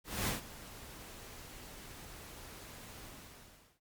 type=noise with ADSR envelope; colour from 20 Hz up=pink; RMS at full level=-33 dBFS; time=0.04-3.8 s; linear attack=230 ms; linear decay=140 ms; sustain=-17 dB; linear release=760 ms; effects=noise-tail reverb RT60 0.1 s tail -25 dB re dry + MP3 96 kbps